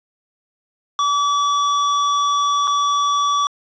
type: tone with dropouts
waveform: square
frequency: 1148 Hz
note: D6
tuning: 40 cents flat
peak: -16 dBFS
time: 0.99-3.47 s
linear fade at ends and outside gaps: 1 ms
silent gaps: 2.673-2.677 s
effects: resampled to 16000 Hz + 7-bit